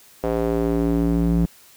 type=tone with band-pass filter sweep; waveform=square; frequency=57 Hz; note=A#1; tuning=38 cents flat; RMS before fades=-20 dBFS; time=0.23-1.46 s; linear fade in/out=10 ms; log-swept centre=520 to 190 Hz; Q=2; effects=white hiss -50 dBFS RMS until 1.76 s